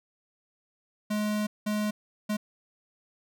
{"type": "tone bursts at uneven times", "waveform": "square", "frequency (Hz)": 210.7, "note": "G#3", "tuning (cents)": 25, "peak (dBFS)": -27, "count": 3, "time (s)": [[1.1, 1.47], [1.66, 1.91], [2.29, 2.37]], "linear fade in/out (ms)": 10, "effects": []}